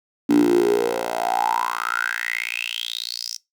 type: tone with high-pass filter sweep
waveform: 10% pulse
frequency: 58.27 Hz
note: A#1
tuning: in tune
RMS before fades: -22 dBFS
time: 0.29-3.37 s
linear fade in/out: 10 ms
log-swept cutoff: 270 to 5600 Hz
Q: 9.6
effects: noise-tail reverb RT60 0.2 s tail -23 dB re dry